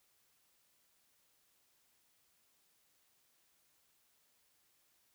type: silence
effects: white hiss -74 dBFS RMS until 5.14 s